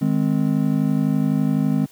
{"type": "chord", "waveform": "triangle", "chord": "Ab major", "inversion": "second", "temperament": "just", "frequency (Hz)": [155.74, 207.7, 259.6], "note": ["Eb3", "Ab3", "C4"], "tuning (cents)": [2, 0, -13], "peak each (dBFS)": -19, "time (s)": [0.01, 1.86], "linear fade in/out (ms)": 10, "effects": ["white hiss -51 dBFS RMS until 1.91 s", "high-pass 80 Hz 12 dB/octave"]}